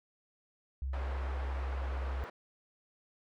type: tone with pitch glide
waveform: sine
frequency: 66.6 to 66.1 Hz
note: C2 to C2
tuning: +31 to +18 cents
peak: -33 dBFS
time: 0.82-2.24 s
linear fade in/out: 0 ms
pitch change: -13 cents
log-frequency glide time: 1.12-1.77 s
type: band-pass noise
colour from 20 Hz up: pink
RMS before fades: -46 dBFS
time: 0.93-2.3 s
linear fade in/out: 5 ms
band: 440 to 1500 Hz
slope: 12 dB/octave
effects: none